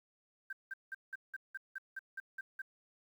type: tone bursts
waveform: sine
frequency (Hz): 1568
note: G6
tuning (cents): 0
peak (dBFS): -39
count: 11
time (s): 0.5-2.619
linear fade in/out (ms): 5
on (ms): 29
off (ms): 180
effects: 11-bit